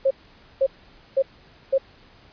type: tone bursts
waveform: sine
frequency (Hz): 538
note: C5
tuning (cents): +48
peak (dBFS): -15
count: 4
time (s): 0.05-1.782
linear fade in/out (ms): 10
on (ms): 58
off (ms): 500
effects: pink hiss -52 dBFS RMS until 2.32 s + resampled to 11025 Hz